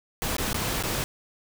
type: noise with dropouts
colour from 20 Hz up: pink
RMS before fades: -28 dBFS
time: 0.22-1.04 s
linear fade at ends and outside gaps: 0 ms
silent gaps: 0.367-0.383 / 0.53-0.544 / 0.826-0.836 s
effects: none